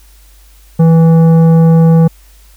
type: tone with tanh clipping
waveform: triangle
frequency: 163.9 Hz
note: E3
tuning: 10 cents flat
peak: -5 dBFS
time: 0.79-2.08 s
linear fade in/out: 10 ms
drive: 15 dB
effects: added 50 Hz sine -39 dBFS peak until 2.56 s + white hiss -47 dBFS RMS until 2.56 s